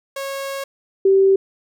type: tone pair in turn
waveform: sawtooth / sine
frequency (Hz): 548 / 387.5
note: C#5 / G4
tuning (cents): -20 / -20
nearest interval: tritone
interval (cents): 600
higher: first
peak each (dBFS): -21 / -10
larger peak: second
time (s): 0.16-0.64 / 1.05-1.36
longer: first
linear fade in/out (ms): 5
effects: none